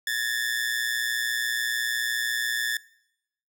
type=ring-modulated tone; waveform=sawtooth; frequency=1753 Hz; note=A6; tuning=7 cents flat; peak=-19 dBFS; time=0.07-2.77 s; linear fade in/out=2 ms; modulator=60 Hz; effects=noise-tail reverb RT60 0.8 s tail -22 dB re dry